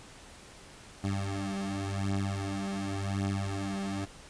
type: beating tone pair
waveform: 20% pulse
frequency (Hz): 97.8 / 98.7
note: G2 / G2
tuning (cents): -4 / +12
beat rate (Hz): 0.9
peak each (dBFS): -29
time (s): 1.03-4.06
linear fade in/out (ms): 20
effects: pink hiss -51 dBFS RMS until 4.29 s + resampled to 22050 Hz